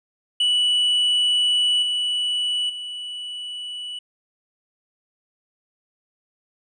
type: tone with level steps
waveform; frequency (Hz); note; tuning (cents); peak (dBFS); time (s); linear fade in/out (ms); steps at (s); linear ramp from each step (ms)
triangle; 2955; F#7; -3; -15 / -19 / -28; 0.4-3.99; 5; 1.82 / 2.69; 10
effects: resampled to 24000 Hz